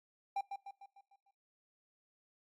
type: tone with echo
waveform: triangle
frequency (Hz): 793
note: G5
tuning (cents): +20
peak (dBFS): -31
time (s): 0.36-0.41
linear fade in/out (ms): 5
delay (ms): 150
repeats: 6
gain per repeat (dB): -6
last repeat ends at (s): 1.31
effects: noise-tail reverb RT60 0.7 s tail -26 dB re dry + AAC 64 kbps